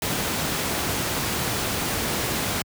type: noise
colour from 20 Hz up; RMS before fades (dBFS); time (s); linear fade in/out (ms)
pink; -25; 0.02-2.62; 2
effects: high-pass 80 Hz 12 dB/octave